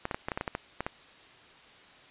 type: clicks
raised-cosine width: 0.5 ms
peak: -16 dBFS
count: 11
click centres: 0.054 / 0.112 / 0.145 / 0.285 / 0.318 / 0.375 / 0.411 / 0.478 / 0.551 / 0.806 / 0.865 s
effects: white hiss -54 dBFS RMS until 2.1 s + resampled to 8000 Hz